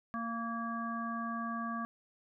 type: harmonic tone with a mistuned harmonic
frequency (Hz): 230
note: A#3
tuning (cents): -23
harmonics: 1 / 3 / 5 / 7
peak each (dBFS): -38 / -45 / -38 / -45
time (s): 0.14-1.85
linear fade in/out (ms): 0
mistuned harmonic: 7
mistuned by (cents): +33
effects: none